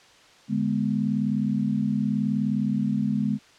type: chord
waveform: sine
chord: G# diminished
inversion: second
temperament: equal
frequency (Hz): 146.83 / 207.7 / 246.9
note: D3 / G#3 / B3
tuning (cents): 0 / 0 / 0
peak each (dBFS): -29 / -24 / -27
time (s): 0.48-3.39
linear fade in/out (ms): 50
effects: white hiss -53 dBFS RMS until 3.58 s + low-pass 5000 Hz 12 dB/octave